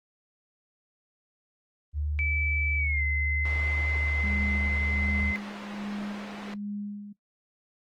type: tone with vibrato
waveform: sine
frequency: 73.8 Hz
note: D2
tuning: 9 cents sharp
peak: -27 dBFS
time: 1.93-5.34 s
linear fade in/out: 50 ms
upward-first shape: sine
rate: 0.68 Hz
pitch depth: 24 cents each way
type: tone with pitch glide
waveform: sine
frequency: 2310 to 2058 Hz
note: D7 to C7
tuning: -29 to -29 cents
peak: -27 dBFS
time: 2.19-5.36 s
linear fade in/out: 0 ms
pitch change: -200 cents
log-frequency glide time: 2.77-3.03 s
type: band-pass noise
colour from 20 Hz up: pink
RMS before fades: -43 dBFS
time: 3.45-6.54 s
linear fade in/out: 2 ms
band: 320 to 2900 Hz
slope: 12 dB/octave
type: tone with tremolo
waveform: sine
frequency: 205 Hz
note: G#3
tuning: 22 cents flat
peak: -31 dBFS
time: 4.23-7.13 s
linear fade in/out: 10 ms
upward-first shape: sine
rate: 1.3 Hz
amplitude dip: 65%
effects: noise-tail reverb RT60 0.1 s tail -18 dB re dry + Opus 24 kbps